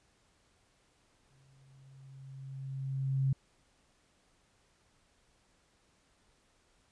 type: tone with exponential growth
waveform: sine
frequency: 134.6 Hz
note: C3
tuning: 49 cents sharp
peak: -25 dBFS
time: 1.3-3.33 s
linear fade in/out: 5 ms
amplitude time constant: 440 ms
effects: pink hiss -70 dBFS RMS until 6.91 s + resampled to 22050 Hz